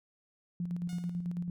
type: tone with tremolo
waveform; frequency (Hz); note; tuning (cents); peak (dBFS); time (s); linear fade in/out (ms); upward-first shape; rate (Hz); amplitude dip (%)
sine; 174.61; F3; 0; -31; 0.6-1.5; 2; square; 9.1; 45
type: tone with exponential decay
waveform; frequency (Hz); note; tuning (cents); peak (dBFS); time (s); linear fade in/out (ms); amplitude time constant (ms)
5% pulse; 722; F#5; -43; -37; 0.89-1.33; 1; 95
effects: none